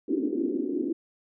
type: band-pass noise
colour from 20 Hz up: white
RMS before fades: -28 dBFS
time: 0.08-0.93 s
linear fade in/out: 10 ms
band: 260 to 360 Hz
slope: 48 dB/octave
effects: none